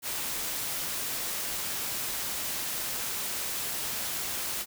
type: noise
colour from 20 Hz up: white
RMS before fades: -33 dBFS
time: 0.02-4.66 s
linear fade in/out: 50 ms
effects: none